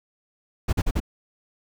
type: noise bursts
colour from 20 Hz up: brown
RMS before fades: -21 dBFS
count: 4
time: 0.68-1.002 s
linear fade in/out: 10 ms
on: 49 ms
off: 42 ms
effects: none